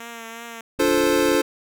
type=tone with vibrato; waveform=5% pulse; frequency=230.3 Hz; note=A#3; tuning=21 cents flat; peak=-23 dBFS; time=0-0.61 s; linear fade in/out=2 ms; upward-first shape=triangle; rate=2.8 Hz; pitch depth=36 cents each way
type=chord; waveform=square; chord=D minor seventh; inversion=none; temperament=equal with one note detuned; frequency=292.3 / 349.2 / 440 / 523.3 Hz; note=D4 / F4 / A4 / C5; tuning=-8 / 0 / 0 / 0 cents; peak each=-23 dBFS; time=0.79-1.42 s; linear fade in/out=10 ms
type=click train; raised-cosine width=3 ms; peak=-26 dBFS; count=19; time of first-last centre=0.79-1.349 s; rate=32.2 Hz
effects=none